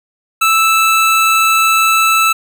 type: tone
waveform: 25% pulse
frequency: 1317 Hz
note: E6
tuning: 2 cents flat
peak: -5 dBFS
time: 0.41-2.33 s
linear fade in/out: 10 ms
effects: none